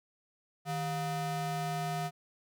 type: ring-modulated tone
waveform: square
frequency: 276.3 Hz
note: C#4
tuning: 6 cents flat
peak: -30 dBFS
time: 0.65-2.11 s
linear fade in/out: 50 ms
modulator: 433 Hz
effects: none